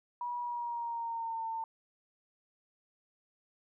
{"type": "tone with pitch glide", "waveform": "sine", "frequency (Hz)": [967, 902.2], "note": ["B5", "A5"], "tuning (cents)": [-37, 43], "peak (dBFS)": -34, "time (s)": [0.21, 1.64], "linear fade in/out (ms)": 2, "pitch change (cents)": -120, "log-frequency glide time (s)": [0.4, 1.43], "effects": []}